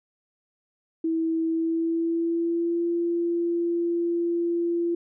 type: tone with pitch glide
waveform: sine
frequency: 325.7 to 341.7 Hz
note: E4 to F4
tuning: -21 to -38 cents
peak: -22 dBFS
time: 1.04-4.95 s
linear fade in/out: 5 ms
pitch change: +83 cents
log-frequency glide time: 1.47-2.86 s
effects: none